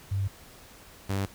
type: tone pair in turn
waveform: sine / sawtooth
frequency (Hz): 98 / 98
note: G2 / G2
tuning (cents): 0 / 0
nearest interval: unison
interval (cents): 0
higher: neither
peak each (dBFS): -25 / -23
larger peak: second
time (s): 0.11-0.28 / 1.09-1.26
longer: neither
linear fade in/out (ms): 10
effects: pink hiss -51 dBFS RMS until 1.34 s